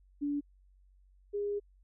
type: tone pair in turn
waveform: sine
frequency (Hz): 288.4 / 408.6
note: D4 / G#4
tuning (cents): -31 / -28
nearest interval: tritone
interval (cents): 603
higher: second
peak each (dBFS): -30 / -31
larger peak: first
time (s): 0.21-0.41 / 1.33-1.6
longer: second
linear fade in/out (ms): 20
effects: added 47 Hz sine -60 dBFS peak until 1.83 s

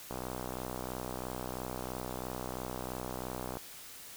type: click train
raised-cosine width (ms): 1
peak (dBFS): -24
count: 219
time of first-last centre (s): 0.11-3.57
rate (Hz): 63
effects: white hiss -49 dBFS RMS until 4.16 s

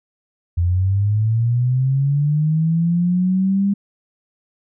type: linear sweep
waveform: sine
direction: up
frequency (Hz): 84.5 to 201.5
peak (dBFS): -14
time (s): 0.57-3.74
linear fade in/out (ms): 10
effects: none

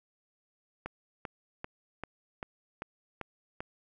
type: click train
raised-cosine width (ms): 0.5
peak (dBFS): -22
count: 8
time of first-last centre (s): 0.86-3.605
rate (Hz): 2.55
effects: none

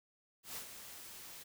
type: noise with ADSR envelope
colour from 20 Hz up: white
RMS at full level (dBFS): -43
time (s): 0.43-1.44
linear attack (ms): 130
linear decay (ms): 89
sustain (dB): -8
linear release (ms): 18
effects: none

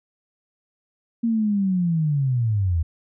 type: linear sweep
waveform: sine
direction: down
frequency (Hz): 234.4 to 77.78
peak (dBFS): -18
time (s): 1.23-2.83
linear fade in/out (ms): 10
effects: none

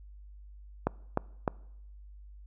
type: click train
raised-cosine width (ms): 1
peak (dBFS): -12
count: 3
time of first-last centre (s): 0.87-1.478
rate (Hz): 3.29
effects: noise-tail reverb RT60 0.8 s tail -24 dB re dry + added 50 Hz sine -47 dBFS peak until 2.46 s

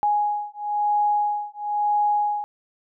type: beating tone pair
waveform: sine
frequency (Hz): 830.6 / 831.6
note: G#5 / G#5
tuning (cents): 0 / +2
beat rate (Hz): 1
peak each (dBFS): -23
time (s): 0.03-2.44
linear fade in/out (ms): 0
effects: none

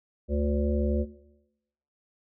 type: harmonic tone with a mistuned harmonic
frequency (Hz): 72.2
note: D2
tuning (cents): -29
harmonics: 1 / 3 / 5 / 7 / 8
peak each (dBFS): -26 / -31 / -33 / -34 / -35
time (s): 0.28-1.06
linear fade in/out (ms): 50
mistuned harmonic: 3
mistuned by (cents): +26
effects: noise-tail reverb RT60 0.9 s tail -18 dB re dry

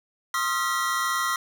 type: tone cluster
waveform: square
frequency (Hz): 1064 / 1249 / 1371 / 1937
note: C6 / D#6 / F6 / B6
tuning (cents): +29 / +6 / -32 / -34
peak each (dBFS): -30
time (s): 0.34-1.36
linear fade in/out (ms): 2
effects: none

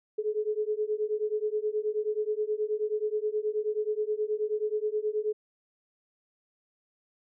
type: beating tone pair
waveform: sine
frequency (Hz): 421.6 / 431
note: G#4 / A4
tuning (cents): +26 / -36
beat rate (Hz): 9.4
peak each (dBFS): -30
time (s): 0.18-5.33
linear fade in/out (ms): 10
effects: none

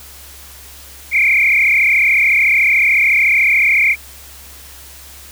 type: tone with frequency modulation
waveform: sine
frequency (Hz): 2245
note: C#7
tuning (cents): +21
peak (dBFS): -9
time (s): 1.11-3.96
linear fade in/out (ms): 50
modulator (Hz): 33.8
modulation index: 4.5
effects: added 68 Hz sine -41 dBFS peak until 5.31 s + white hiss -38 dBFS RMS until 5.31 s

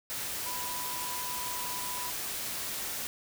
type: tone in noise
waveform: sine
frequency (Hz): 987.8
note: B5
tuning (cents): 0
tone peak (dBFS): -39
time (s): 0.46-2.1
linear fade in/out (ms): 0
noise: white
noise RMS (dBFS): -36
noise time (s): 0.1-3.07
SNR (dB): -6
effects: none

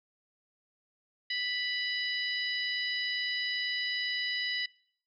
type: harmonic tone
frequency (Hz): 987.8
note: B5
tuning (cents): 0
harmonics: 2 / 3 / 4 / 5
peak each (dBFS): -34 / -36 / -37 / -38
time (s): 1.3-4.66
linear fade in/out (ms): 5
effects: noise-tail reverb RT60 0.6 s tail -23 dB re dry

